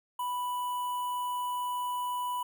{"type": "tone with notch filter", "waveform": "square", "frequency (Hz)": 987.8, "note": "B5", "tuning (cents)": 0, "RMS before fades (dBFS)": -33, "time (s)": [0.19, 2.43], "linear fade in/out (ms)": 5, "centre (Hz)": 5000, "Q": 0.5, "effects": []}